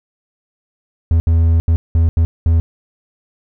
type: tone bursts at uneven times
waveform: triangle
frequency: 82.41 Hz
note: E2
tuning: in tune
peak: -7 dBFS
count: 6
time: 1.11-1.2 / 1.27-1.6 / 1.68-1.76 / 1.95-2.09 / 2.17-2.25 / 2.46-2.6 s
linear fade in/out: 0 ms
effects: none